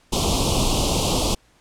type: band-stop noise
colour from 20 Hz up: pink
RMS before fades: -20 dBFS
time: 0.12-1.35 s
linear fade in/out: 10 ms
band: 1100 to 2700 Hz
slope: 48 dB/octave
effects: pink hiss -58 dBFS RMS until 1.6 s + low-pass 9000 Hz 12 dB/octave